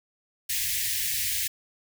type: band-stop noise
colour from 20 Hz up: white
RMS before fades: -28 dBFS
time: 0.49-1.48 s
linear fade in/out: 10 ms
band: 130 to 1700 Hz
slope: 96 dB/octave
effects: none